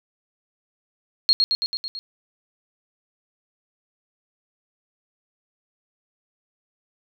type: tone with echo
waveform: sine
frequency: 4268 Hz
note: C8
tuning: 34 cents sharp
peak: -12 dBFS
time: 1.29-1.33 s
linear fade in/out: 0 ms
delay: 110 ms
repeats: 6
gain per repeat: -3 dB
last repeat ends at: 1.99 s
effects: none